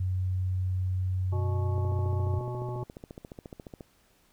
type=tone with pitch glide; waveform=sine; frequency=92.5 to 93.2 Hz; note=F#2 to F#2; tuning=0 to +13 cents; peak=-26 dBFS; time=0-2.39 s; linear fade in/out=5 ms; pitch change=+13 cents; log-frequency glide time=0.85-1.71 s
type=harmonic tone; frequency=122.7 Hz; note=B2; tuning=11 cents flat; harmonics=1 / 3 / 5 / 7 / 9; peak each=-33 / -38 / -43 / -42 / -47 dBFS; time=1.32-2.84 s; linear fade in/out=10 ms
type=click train; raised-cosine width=2 ms; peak=-28 dBFS; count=30; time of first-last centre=1.78-3.808 s; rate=14.3 Hz
effects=pink hiss -65 dBFS RMS until 4.32 s